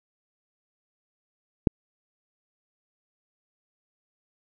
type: click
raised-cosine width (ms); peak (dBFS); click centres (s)
3; -4; 1.672
effects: none